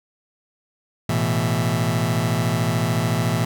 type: chord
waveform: sawtooth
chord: A suspended second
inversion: none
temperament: just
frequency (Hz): 110 / 123.75 / 165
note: A2 / B2 / E3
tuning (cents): 0 / +4 / +2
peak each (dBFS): -19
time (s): 1.09-3.45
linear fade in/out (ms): 5
effects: 9-bit